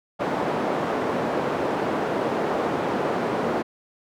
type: band-pass noise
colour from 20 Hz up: white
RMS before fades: -25 dBFS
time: 0.19-3.63 s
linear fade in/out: 20 ms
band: 210 to 680 Hz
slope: 12 dB/octave
effects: none